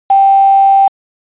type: tone with quantisation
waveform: sine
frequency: 784 Hz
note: G5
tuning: in tune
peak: -4 dBFS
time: 0.1-0.88 s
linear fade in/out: 5 ms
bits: 4
effects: resampled to 8000 Hz